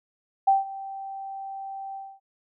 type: tone with ADSR envelope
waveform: sine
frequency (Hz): 780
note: G5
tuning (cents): -9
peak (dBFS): -14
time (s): 0.47-2.2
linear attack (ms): 11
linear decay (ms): 160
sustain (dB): -19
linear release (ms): 250
effects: none